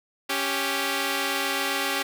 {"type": "tone pair together", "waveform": "5% pulse", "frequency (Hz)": [277.2, 392], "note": ["C#4", "G4"], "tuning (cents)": [0, 0], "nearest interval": "tritone", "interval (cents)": 600, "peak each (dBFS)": -16, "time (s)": [0.29, 2.03], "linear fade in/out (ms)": 10, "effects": []}